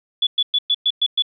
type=tone bursts; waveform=sine; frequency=3434 Hz; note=A7; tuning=43 cents flat; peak=-14 dBFS; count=7; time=0.22-1.223 s; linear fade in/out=5 ms; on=49 ms; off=110 ms; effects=none